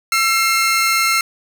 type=tone pair together; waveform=sawtooth; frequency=1342 / 2132 Hz; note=E6 / C7; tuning=+31 / +32 cents; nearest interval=minor sixth; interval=801 cents; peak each=-13 dBFS; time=0.12-1.21 s; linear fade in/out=2 ms; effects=none